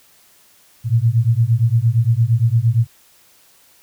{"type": "beating tone pair", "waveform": "sine", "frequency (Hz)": [111.4, 120.1], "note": ["A2", "B2"], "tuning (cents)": [22, -48], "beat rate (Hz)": 8.7, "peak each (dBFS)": -15, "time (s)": [0.84, 2.87], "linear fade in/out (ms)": 50, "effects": ["white hiss -52 dBFS RMS until 3.82 s"]}